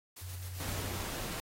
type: noise with tremolo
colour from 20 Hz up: white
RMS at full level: -48 dBFS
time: 0.16-0.83 s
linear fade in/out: 10 ms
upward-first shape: square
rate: 7.7 Hz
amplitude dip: 35%
type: tone with pitch glide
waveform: sine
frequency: 90.6 to 91.97 Hz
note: F#2 to F#2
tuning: -36 to -10 cents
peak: -40 dBFS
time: 0.21-1.05 s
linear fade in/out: 20 ms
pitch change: +26 cents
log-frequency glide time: 0.56-0.69 s
type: noise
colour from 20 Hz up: pink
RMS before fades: -40 dBFS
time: 0.6-1.4 s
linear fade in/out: 0 ms
effects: AAC 48 kbps